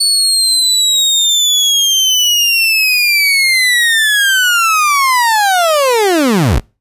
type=linear sweep; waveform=30% pulse; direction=down; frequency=4456 to 34.65 Hz; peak=-6 dBFS; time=0-6.6 s; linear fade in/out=10 ms; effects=noise-tail reverb RT60 0.3 s tail -25 dB re dry + resampled to 32000 Hz